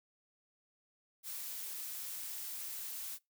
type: noise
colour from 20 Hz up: blue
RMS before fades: -43 dBFS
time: 1.23-3.19 s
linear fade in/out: 50 ms
effects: noise-tail reverb RT60 0.2 s tail -23 dB re dry